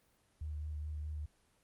sine tone with vibrato, 75.8 Hz, D#2, 45 cents flat, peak -38 dBFS, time 0.41-1.26 s, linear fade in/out 5 ms, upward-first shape triangle, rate 4.7 Hz, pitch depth 24 cents each way, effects pink hiss -72 dBFS RMS until 1.63 s + Opus 24 kbps

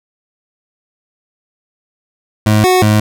25% pulse tone with pitch steps, 106.8 / 368.4 / 106.3 Hz, G#2 / F#4 / G#2, +49 / -7 / +41 cents, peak -4 dBFS, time 2.46-3 s, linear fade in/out 5 ms, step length 180 ms, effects none

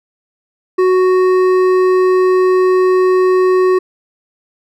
sine tone with hard clipping, 370 Hz, F#4, in tune, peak -10 dBFS, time 0.78-3.79 s, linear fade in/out 10 ms, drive 9 dB, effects none

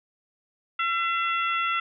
harmonic tone, 676 Hz, E5, 43 cents sharp, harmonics 2 / 3 / 4 / 5, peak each -25 / -31 / -30 / -36 dBFS, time 0.79-1.8 s, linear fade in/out 5 ms, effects none

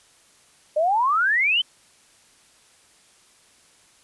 sine exponential sweep, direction up, 587.3 to 3136 Hz, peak -17 dBFS, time 0.76-1.62 s, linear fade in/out 10 ms, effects white hiss -56 dBFS RMS until 4.03 s + resampled to 24000 Hz

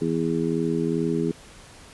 harmonic tone, 82.41 Hz, E2, in tune, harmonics 2 / 3 / 4 / 5, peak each -27 / -27 / -27 / -27 dBFS, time 0.01-1.32 s, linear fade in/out 10 ms, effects pink hiss -47 dBFS RMS until 1.93 s + resampled to 24000 Hz

